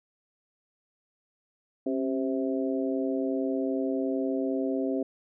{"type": "harmonic tone with a mistuned harmonic", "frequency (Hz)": 130.81, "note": "C3", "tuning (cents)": 0, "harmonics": [2, 3, 4, 5], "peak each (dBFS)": [-28, -32, -34, -36], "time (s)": [1.86, 5.03], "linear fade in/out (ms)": 5, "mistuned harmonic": 2, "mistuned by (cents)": 54, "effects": []}